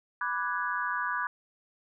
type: chord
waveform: sine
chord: G# half-diminished seventh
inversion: first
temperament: equal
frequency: 987.8 / 1174.7 / 1480 / 1661.2 Hz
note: B5 / D6 / F#6 / G#6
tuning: 0 / 0 / 0 / 0 cents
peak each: -34 dBFS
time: 0.21-1.27 s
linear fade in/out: 2 ms
effects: none